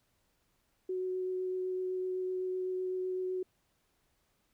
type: tone with vibrato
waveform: sine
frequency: 370 Hz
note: F#4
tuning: in tune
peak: -32 dBFS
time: 0.89-3.43 s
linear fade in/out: 5 ms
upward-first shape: triangle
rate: 7.9 Hz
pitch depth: 10 cents each way
effects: pink hiss -75 dBFS RMS until 4.53 s